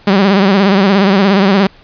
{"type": "tone with vibrato", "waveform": "sawtooth", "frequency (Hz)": 196, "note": "G3", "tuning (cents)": 0, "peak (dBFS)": -3, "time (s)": [0.07, 1.67], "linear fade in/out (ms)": 5, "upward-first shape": "sine", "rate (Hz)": 17, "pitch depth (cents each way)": 87, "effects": ["pink hiss -43 dBFS RMS until 1.83 s", "resampled to 11025 Hz"]}